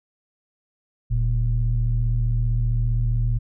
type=tone pair together; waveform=sine; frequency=41.2 / 116.54 Hz; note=E1 / A#2; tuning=0 / 0 cents; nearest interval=octave + tritone; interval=1800 cents; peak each=-20 dBFS; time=1.1-3.39 s; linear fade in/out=20 ms; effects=tanh soft clip ceiling -12 dBFS